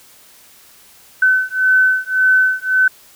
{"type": "beating tone pair", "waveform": "sine", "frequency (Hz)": [1517, 1518.8], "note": ["F#6", "F#6"], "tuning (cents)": [43, 45], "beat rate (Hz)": 1.8, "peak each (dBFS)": -14, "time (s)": [1.22, 2.88], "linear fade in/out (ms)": 5, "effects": ["white hiss -46 dBFS RMS until 3.15 s"]}